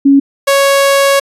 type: tone pair in turn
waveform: sine / sawtooth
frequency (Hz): 277.2 / 554.4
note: C#4 / C#5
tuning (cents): 0 / 0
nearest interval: octave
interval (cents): 1200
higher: second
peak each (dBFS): -3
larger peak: neither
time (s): 0.05-0.2 / 0.47-1.2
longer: second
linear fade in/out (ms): 10
effects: resampled to 32000 Hz